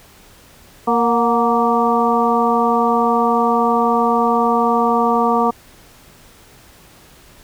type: harmonic tone with a mistuned harmonic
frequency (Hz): 233.1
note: A#3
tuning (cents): 0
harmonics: 1 / 2 / 3 / 4 / 5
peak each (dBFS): -19 / -19 / -19 / -19 / -19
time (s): 0.87-5.51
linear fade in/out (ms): 10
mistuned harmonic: 3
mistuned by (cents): +58
effects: pink hiss -46 dBFS RMS until 7.43 s